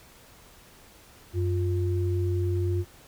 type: tone pair together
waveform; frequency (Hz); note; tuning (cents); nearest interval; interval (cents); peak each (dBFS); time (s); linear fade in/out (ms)
sine; 93.21 / 351.9; F#2 / F4; +13 / +13; octave + major seventh; 2300; -24 / -30; 1.33-2.85; 50
effects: pink hiss -53 dBFS RMS until 3.07 s